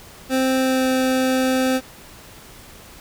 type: tone with pitch glide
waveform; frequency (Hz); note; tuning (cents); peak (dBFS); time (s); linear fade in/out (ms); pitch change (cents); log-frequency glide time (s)
25% pulse; 261.6 to 259.5; C4 to C4; 0 to -14; -13; 0.29-1.81; 50; -14; 0.59-0.88
effects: pink hiss -43 dBFS RMS until 3 s